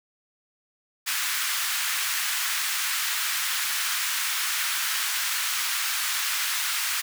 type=high-pass noise; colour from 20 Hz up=pink; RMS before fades=-27 dBFS; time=1.06-7.02 s; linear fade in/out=20 ms; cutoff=1300 Hz; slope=24 dB/octave; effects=none